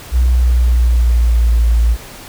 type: tone with pitch glide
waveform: sine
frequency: 61.74 to 57.27 Hz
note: B1 to A#1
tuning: 0 to -30 cents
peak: -8 dBFS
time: 0.11-1.97 s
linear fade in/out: 50 ms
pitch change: -130 cents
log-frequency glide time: 0.33-1.57 s
effects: pink hiss -34 dBFS RMS until 2.28 s